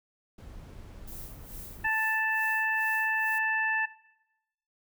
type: noise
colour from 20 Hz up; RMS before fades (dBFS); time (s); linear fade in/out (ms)
brown; -45; 0.38-1.87; 5
type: noise with tremolo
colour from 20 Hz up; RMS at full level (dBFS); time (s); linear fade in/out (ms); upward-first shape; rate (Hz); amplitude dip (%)
violet; -44; 1.07-3.39; 10; sine; 2.3; 80
type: harmonic tone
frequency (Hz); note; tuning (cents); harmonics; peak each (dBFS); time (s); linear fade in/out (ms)
880; A5; 0; 1 / 2 / 3; -32 / -26 / -35; 1.84-3.86; 10
effects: noise-tail reverb RT60 0.9 s tail -19 dB re dry